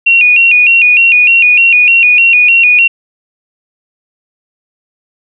sine tone with vibrato, 2597 Hz, E7, 26 cents flat, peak -3 dBFS, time 0.06-2.88 s, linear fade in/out 10 ms, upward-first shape square, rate 3.3 Hz, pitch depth 92 cents each way, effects none

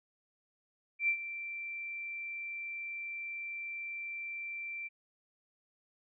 sine tone with ADSR envelope, 2349 Hz, D7, in tune, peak -25 dBFS, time 0.99-4.89 s, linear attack 93 ms, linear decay 81 ms, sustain -13 dB, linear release 25 ms, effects none

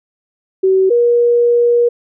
sine tone pair in turn, 380 / 477.1 Hz, F#4 / A#4, +46 / +40 cents, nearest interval major third, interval 394 cents, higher second, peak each -8 dBFS, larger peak neither, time 0.63-0.9 / 0.9-1.89 s, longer second, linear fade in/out 10 ms, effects none

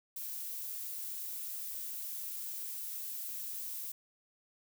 violet noise, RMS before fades -41 dBFS, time 0.16-3.92 s, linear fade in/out 5 ms, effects none

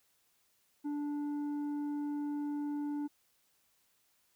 sine tone with tanh clipping, 292.1 Hz, D4, 9 cents flat, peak -35 dBFS, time 0.84-3.08 s, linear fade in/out 20 ms, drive 6 dB, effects white hiss -73 dBFS RMS until 4.35 s

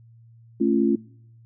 sine chord, A augmented, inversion none, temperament just, 220 / 275 / 343.8 Hz, A3 / C#4 / E#4, 0 / -14 / -27 cents, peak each -22 dBFS, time 0.6-0.96 s, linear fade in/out 10 ms, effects noise-tail reverb RT60 0.7 s tail -24 dB re dry + added 115 Hz sine -48 dBFS peak until 1.45 s

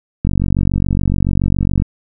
click train, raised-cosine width 5 ms, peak -3 dBFS, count 75, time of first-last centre 0.25-1.821 s, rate 47.1 Hz, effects none

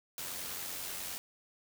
white noise with amplitude modulation, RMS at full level -39 dBFS, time 0.18-1.18 s, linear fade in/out 0 ms, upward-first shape sine, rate 90 Hz, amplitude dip 35%, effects none

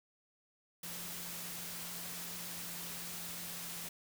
sine tone in noise, 173.5 Hz, F3, 11 cents flat, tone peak -53 dBFS, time 0.83-3.89 s, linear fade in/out 5 ms, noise white, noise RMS -44 dBFS, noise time 0.83-3.89 s, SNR -12 dB, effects none

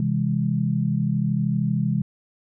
sine chord, C augmented, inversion none, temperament just, 130.81 / 163.52 / 204.4 Hz, C3 / E3 / G#3, 0 / -14 / -27 cents, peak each -24 dBFS, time 0-2.02 s, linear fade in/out 2 ms, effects none

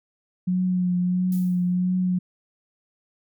sine tone with vibrato, 181.1 Hz, F#3, 37 cents flat, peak -19 dBFS, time 0.47-2.19 s, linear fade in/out 10 ms, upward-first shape triangle, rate 1.5 Hz, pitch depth 29 cents each way
violet noise with exponential decay, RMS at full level -38 dBFS, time 1.32-1.78 s, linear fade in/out 2 ms, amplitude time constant 100 ms
effects MP3 96 kbps

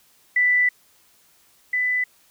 sine tone pair in turn, 1982 / 1995.8 Hz, B6 / B6, +6 / +18 cents, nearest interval unison, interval 12 cents, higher second, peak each -15 / -19 dBFS, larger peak first, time 0.36-0.69 / 1.73-2.04 s, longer first, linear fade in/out 5 ms, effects white hiss -58 dBFS RMS until 2.3 s

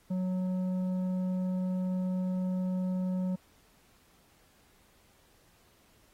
sine tone with tanh clipping, 184.2 Hz, F#3, 7 cents flat, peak -30 dBFS, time 0.1-3.36 s, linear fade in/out 10 ms, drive 8 dB, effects pink hiss -65 dBFS RMS until 6.13 s + AAC 48 kbps

